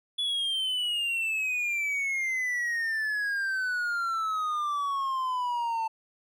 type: exponential sweep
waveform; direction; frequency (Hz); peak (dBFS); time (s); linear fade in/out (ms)
triangle; down; 3436 to 888; -25; 0.18-5.88; 10
effects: none